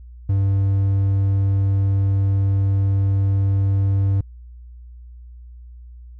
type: tone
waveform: triangle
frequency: 98 Hz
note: G2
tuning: in tune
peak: -13 dBFS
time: 0.29-4.21 s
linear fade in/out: 5 ms
effects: added 60 Hz sine -37 dBFS peak until 6.19 s